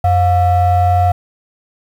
triangle ring-modulated tone, 311.1 Hz, D#4, in tune, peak -4 dBFS, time 0.04-1.12 s, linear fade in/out 5 ms, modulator 401 Hz, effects 7-bit

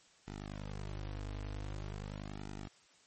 sawtooth tone with flanger, 50.6 Hz, G#1, 44 cents flat, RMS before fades -43 dBFS, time 0.27-2.68 s, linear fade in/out 10 ms, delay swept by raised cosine 1.8 to 5.4 ms, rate 0.45 Hz, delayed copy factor -0.9, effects white hiss -65 dBFS RMS until 3.06 s + MP3 32 kbps

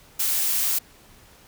blue noise, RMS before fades -23 dBFS, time 0.19-0.79 s, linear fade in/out 10 ms, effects pink hiss -52 dBFS RMS until 1.47 s

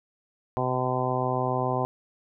harmonic tone, 127.4 Hz, C3, 46 cents flat, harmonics 1 / 2 / 3 / 4 / 5 / 6 / 7 / 8, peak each -30 / -34 / -32 / -33 / -32 / -31 / -34 / -32 dBFS, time 0.57-1.85 s, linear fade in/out 0 ms, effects none

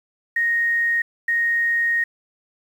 sine tone pair in turn, 1864.7 / 1864.7 Hz, A#6 / A#6, 0 / 0 cents, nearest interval unison, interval 0 cents, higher neither, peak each -17 dBFS, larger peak neither, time 0.36-1.02 / 1.28-2.04 s, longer second, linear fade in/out 5 ms, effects 8-bit

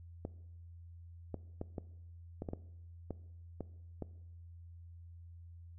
clicks, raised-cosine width 2 ms, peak -26 dBFS, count 10, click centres 0.251 / 1.343 / 1.614 / 1.782 / 2.421 / 2.488 / 2.534 / 3.107 / 3.607 / 4.023 s, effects noise-tail reverb RT60 0.9 s tail -19 dB re dry + added 85 Hz sine -50 dBFS peak until 5.78 s

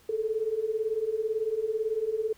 sine beating tone pair, 426.5 / 444.5 Hz, G#4 / A4, +46 / +18 cents, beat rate 18 Hz, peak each -31 / -28 dBFS, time 0.09-2.33 s, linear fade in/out 5 ms, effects pink hiss -59 dBFS RMS until 2.37 s

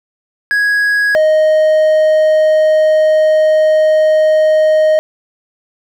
triangle tone pair in turn, 1661.2 / 622.2 Hz, G#6 / D#5, 0 / 0 cents, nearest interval octave + perfect fourth, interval 1700 cents, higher first, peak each -8 / -5 dBFS, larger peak second, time 0.51-1.15 / 1.15-4.99 s, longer second, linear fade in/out 0 ms, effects none

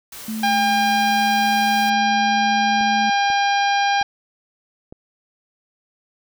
white noise, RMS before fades -36 dBFS, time 0.12-1.9 s, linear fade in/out 5 ms
sine tone with pitch glide, 220.2 to 216.4 Hz, A3 to A3, +2 to -29 cents, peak -24 dBFS, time 0.28-3.1 s, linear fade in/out 5 ms, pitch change -31 cents, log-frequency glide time 0.4-0.72 s
harmonic tone, 803 Hz, G5, 41 cents sharp, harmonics 1 / 2 / 3 / 4 / 5 / 6 / 7, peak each -17 / -23 / -27 / -29 / -31 / -33 / -34 dBFS, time 0.43-4.03 s, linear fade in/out 5 ms
clicks, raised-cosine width 2 ms, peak -24 dBFS, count 4, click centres 2.81 / 3.302 / 4.014 / 4.925 s
effects none

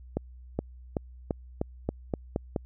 accelerating click train, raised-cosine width 2 ms, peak -14 dBFS, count 9, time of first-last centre 0.17-2.562 s, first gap 420 ms, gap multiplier 0.9, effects added 62 Hz sine -45 dBFS peak until 2.65 s

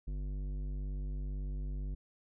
sine tone with tanh clipping, 49 Hz, G1, in tune, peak -37 dBFS, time 0.07-1.95 s, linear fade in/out 10 ms, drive 13 dB, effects none

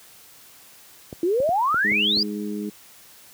clicks, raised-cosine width 2 ms, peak -20 dBFS, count 6, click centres 1.128 / 1.402 / 1.491 / 1.744 / 1.919 / 2.172 s
sine exponential sweep, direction up, 325.7 to 5010 Hz, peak -18 dBFS, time 1.23-2.23 s, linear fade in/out 2 ms
harmonic tone, 103.83 Hz, G#2, in tune, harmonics 2 / 3 / 4, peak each -28 / -32 / -34 dBFS, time 1.84-2.7 s, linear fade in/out 10 ms
effects white hiss -49 dBFS RMS until 3.33 s + high-pass 60 Hz 12 dB/octave

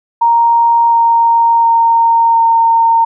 sine tone with pitch steps, 932.3 / 926.9 / 921.6 / 916.3 Hz, A#5 / A#5 / A#5 / A#5, 0 / -10 / -20 / -30 cents, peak -6 dBFS, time 0.21-3.05 s, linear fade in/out 10 ms, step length 710 ms, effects none

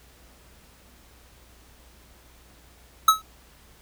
square tone with exponential decay, 1289 Hz, E6, 39 cents flat, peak -10 dBFS, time 3.08-3.22 s, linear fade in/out 5 ms, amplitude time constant 30 ms, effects added 60 Hz sine -55 dBFS peak until 3.81 s + pink hiss -55 dBFS RMS until 3.81 s

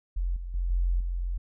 sine tone with level steps, 43.97 Hz, F1, 13 cents sharp, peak -25 / -33 / -25 / -22 / -27 dBFS, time 0.16-1.38 s, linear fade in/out 10 ms, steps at 0.36 / 0.54 / 0.7 / 1 s, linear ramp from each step 5 ms, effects none

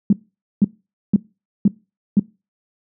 sine tone bursts, 201.9 Hz, G#3, 49 cents flat, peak -8 dBFS, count 5, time 0.1-2.195 s, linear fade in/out 2 ms, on 27 ms, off 490 ms, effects noise-tail reverb RT60 0.3 s tail -24 dB re dry + high-pass 100 Hz 12 dB/octave

